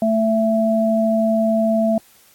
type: tone pair together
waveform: sine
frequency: 221.9 / 665 Hz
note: A3 / E5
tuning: +15 / +15 cents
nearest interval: octave + perfect fifth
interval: 1900 cents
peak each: -17 dBFS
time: 0.02-1.98 s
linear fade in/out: 2 ms
effects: white hiss -52 dBFS RMS until 2.34 s + AAC 64 kbps